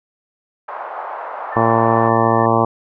white band-pass noise, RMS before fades -28 dBFS, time 0.68-2.09 s, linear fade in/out 5 ms, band 610 to 1100 Hz, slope 24 dB/octave
sine tone with tremolo, 1773 Hz, A6, 13 cents sharp, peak -28 dBFS, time 1.52-2.46 s, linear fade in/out 5 ms, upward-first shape square, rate 2.3 Hz, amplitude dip 25%
harmonic tone, 114.2 Hz, A#2, 35 cents flat, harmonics 1 / 2 / 3 / 4 / 5 / 6 / 7 / 8 / 9 / 10, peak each -21 / -21 / -21 / -21 / -21 / -21 / -21 / -21 / -21 / -21 dBFS, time 1.56-2.65 s, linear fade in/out 5 ms
effects none

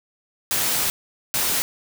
white noise bursts at uneven times, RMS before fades -22 dBFS, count 2, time 0.51-0.9 / 1.34-1.62 s, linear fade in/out 0 ms, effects none

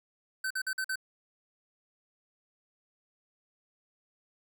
square tone bursts, 1533 Hz, G6, 39 cents flat, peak -31 dBFS, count 5, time 0.44-0.957 s, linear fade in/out 5 ms, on 65 ms, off 48 ms, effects none

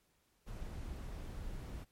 brown noise, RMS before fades -44 dBFS, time 0.46-1.85 s, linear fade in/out 20 ms, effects pink hiss -75 dBFS RMS until 1.91 s + MP3 64 kbps

